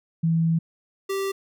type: tone pair in turn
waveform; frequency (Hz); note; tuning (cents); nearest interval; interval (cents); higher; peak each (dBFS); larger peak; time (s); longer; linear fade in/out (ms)
sine / square; 164.2 / 390.5; E3 / G4; -6 / -7; octave + minor third; 1499; second; -18 / -25; first; 0.23-0.59 / 1.09-1.32; first; 10
effects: none